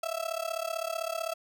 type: tone with amplitude modulation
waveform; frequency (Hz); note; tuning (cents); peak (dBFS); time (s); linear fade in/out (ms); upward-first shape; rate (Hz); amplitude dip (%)
35% pulse; 659.3; E5; 0; -26; 0.03-1.34; 5; sine; 35.7; 90
effects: none